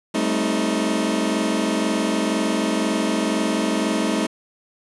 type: chord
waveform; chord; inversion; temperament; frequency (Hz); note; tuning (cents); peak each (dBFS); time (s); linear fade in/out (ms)
sawtooth; A half-diminished seventh; third; just; 198 / 220 / 264 / 316.8; G3 / A3 / C4 / Eb4; +18 / 0 / +16 / +31; -22 / -20 / -22 / -20; 0.14-4.27; 10
effects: resampled to 24000 Hz + 7-bit